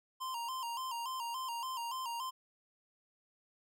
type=tone with vibrato; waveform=square; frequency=986 Hz; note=B5; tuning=3 cents flat; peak=-38 dBFS; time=0.2-2.31 s; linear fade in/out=20 ms; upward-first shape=square; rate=3.5 Hz; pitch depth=91 cents each way; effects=none